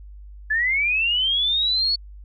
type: linear sweep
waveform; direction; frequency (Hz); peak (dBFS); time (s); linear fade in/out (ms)
sine; up; 1700 to 4443; -18; 0.5-1.96; 10
effects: added 50 Hz sine -38 dBFS peak until 2.24 s